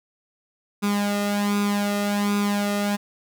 sawtooth tone with flanger, 204.1 Hz, G#3, 30 cents flat, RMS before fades -23 dBFS, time 0.82-2.97 s, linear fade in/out 20 ms, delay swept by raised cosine 0.81 to 1.56 ms, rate 1.3 Hz, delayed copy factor +0.7, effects none

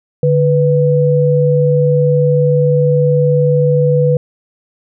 sine tone pair together, 146.83 / 493.9 Hz, D3 / B4, 0 / 0 cents, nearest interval octave + major sixth, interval 2100 cents, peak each -11 dBFS, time 0.23-4.17 s, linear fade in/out 2 ms, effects none

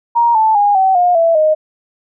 sine tone with pitch steps, 940 / 877.1 / 818.3 / 763.5 / 712.4 / 664.7 / 620.2 Hz, A#5 / A5 / G#5 / G5 / F5 / E5 / D#5, +14 / -6 / -26 / -46 / +34 / +14 / -6 cents, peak -8 dBFS, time 0.15-1.55 s, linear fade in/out 20 ms, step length 200 ms, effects none

